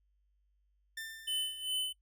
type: tone with exponential decay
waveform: sawtooth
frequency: 1789 Hz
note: A6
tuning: 28 cents sharp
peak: -35 dBFS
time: 0.97-1.89 s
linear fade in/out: 5 ms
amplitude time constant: 200 ms
type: tone with tremolo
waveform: square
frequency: 3024 Hz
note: F#7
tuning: 37 cents sharp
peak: -31 dBFS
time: 1.27-1.93 s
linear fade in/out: 10 ms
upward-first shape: sine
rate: 2.5 Hz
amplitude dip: 75%
effects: noise-tail reverb RT60 0.1 s tail -24 dB re dry + added 50 Hz sine -70 dBFS peak until 2.01 s

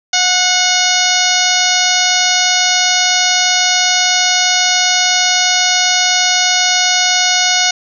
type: harmonic tone with a mistuned harmonic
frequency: 727 Hz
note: F#5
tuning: 31 cents flat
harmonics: 1 / 2 / 3 / 4 / 5 / 6 / 7 / 8 / 9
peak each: -19 / -19 / -19 / -19 / -19 / -19 / -19 / -19 / -19 dBFS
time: 0.13-7.71 s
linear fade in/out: 5 ms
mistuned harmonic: 2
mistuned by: +27 cents
effects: none

